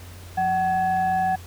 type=tone with frequency modulation; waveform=sine; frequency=754 Hz; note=F#5; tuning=32 cents sharp; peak=-19 dBFS; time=0.37-1.36 s; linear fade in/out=10 ms; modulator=931 Hz; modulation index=0.46; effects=added 89 Hz sine -39 dBFS peak until 1.46 s + pink hiss -46 dBFS RMS until 1.46 s